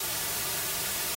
white noise with comb filter, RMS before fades -31 dBFS, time 0-1.15 s, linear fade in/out 5 ms, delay 3.8 ms, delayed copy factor -0.5, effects AAC 48 kbps

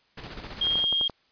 pink noise with tremolo, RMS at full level -38 dBFS, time 0.17-0.84 s, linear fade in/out 10 ms, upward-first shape square, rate 15 Hz, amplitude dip 45%
violet noise, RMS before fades -38 dBFS, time 0.48-1.11 s, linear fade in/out 2 ms
sine tone, 3233 Hz, G#7, 47 cents flat, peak -22 dBFS, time 0.61-1.08 s, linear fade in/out 5 ms
click train, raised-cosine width 1 ms, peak -22 dBFS, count 6, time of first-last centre 0.67-1.097 s, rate 11.7 Hz
effects white hiss -65 dBFS RMS until 1.31 s + resampled to 11025 Hz

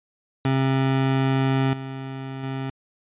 25% pulse tone with level steps, 133.8 Hz, C3, 39 cents sharp, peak -15 / -27 / -23 dBFS, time 0.45-2.7 s, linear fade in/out 2 ms, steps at 1.73 / 2.43 s, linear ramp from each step 5 ms, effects resampled to 8000 Hz

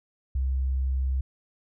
sine tone, 65.7 Hz, C2, 8 cents sharp, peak -23 dBFS, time 0.35-1.21 s, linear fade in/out 5 ms, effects none

